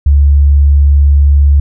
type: tone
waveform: sine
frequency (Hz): 71.2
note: C#2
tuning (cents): +47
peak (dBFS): -3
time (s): 0.06-1.6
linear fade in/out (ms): 5
effects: none